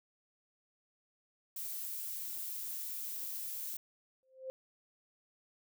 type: noise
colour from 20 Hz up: violet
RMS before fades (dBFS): -41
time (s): 1.56-3.77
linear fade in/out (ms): 5
type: tone with exponential growth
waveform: sine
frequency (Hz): 523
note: C5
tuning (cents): -1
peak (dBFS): -36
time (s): 4.23-4.5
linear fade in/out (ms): 0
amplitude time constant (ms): 57
effects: none